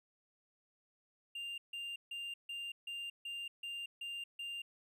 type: tone bursts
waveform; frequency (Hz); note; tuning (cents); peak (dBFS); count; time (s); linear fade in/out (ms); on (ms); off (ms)
triangle; 2794; F7; 0; -39; 9; 1.35-4.62; 5; 230; 150
effects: none